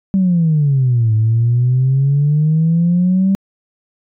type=exponential two-way sweep; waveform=sine; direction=down then up; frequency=196 to 108.1 to 196 Hz; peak=-9 dBFS; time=0.14-3.35 s; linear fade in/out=0 ms; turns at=1.14 s; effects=tanh soft clip ceiling -6 dBFS